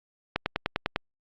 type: click train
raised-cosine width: 0.3 ms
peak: -8 dBFS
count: 7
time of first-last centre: 0.36-0.961 s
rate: 9.99 Hz
effects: low-pass 4000 Hz 12 dB/octave + Opus 48 kbps